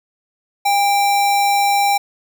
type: tone with sample-and-hold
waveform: sine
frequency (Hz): 807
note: G#5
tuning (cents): -50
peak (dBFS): -12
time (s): 0.65-1.98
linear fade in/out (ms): 10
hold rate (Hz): 3150
effects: none